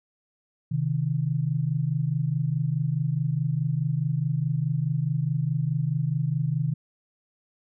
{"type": "tone pair together", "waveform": "sine", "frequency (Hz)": [130.81, 155.56], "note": ["C3", "D#3"], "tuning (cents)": [0, 0], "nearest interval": "minor third", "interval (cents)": 300, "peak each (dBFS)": [-26, -25], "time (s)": [0.71, 6.74], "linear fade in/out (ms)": 10, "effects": []}